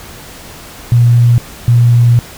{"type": "tone bursts at uneven times", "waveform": "sine", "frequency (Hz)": 119.5, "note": "A#2", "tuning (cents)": 43, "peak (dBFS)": -4, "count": 2, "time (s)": [[0.92, 1.38], [1.68, 2.19]], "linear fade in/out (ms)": 0, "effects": ["pink hiss -32 dBFS RMS until 2.37 s"]}